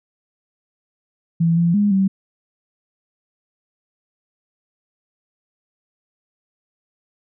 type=tone with pitch steps; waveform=sine; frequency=166.5 / 170.3 / 205.4 / 193 Hz; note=E3 / F3 / G#3 / G3; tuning=+18 / -43 / -19 / -27 cents; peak=-13 dBFS; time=1.4-2.08 s; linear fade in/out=10 ms; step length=170 ms; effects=none